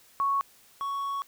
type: tone pair in turn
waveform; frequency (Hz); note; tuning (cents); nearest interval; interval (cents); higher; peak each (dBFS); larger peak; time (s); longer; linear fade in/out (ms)
sine / triangle; 1108.7 / 1112.8; C#6 / C#6; 0 / +6; unison; 6; second; -23 / -27; first; 0.2-0.41 / 0.81-1.22; second; 0
effects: white hiss -58 dBFS RMS until 1.27 s